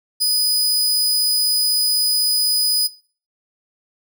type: tone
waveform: sawtooth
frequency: 4978 Hz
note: D#8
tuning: in tune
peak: -12 dBFS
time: 0.2-2.88 s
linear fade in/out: 20 ms
effects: noise-tail reverb RT60 0.4 s tail -19 dB re dry